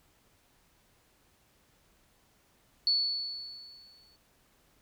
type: tone with exponential decay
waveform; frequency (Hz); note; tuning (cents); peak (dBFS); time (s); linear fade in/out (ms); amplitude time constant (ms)
sine; 4435; C#8; 0; -22; 2.87-4.16; 1; 280
effects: pink hiss -67 dBFS RMS until 4.81 s